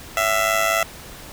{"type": "tone with amplitude modulation", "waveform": "15% pulse", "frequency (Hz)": 666, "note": "E5", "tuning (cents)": 18, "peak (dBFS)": -8, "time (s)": [0.17, 0.83], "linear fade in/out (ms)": 2, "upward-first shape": "sine", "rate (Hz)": 104, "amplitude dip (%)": 70, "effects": ["pink hiss -39 dBFS RMS until 1.32 s"]}